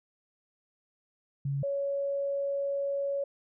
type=tone pair in turn; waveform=sine; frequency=139.5 / 559 Hz; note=C#3 / C#5; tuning=+11 / +14 cents; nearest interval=2 octaves; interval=2403 cents; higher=second; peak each=-28 dBFS; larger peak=neither; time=1.45-1.63 / 1.63-3.24 s; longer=second; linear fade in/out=5 ms; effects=none